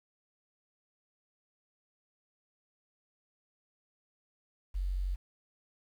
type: tone with quantisation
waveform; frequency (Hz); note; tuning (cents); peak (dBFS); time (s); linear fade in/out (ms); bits
sine; 46.25; F#1; 0; -30; 4.74-5.16; 20; 10
effects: none